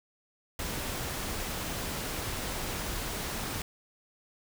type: noise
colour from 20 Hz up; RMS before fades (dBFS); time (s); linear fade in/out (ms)
pink; -35; 0.59-3.62; 2
effects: none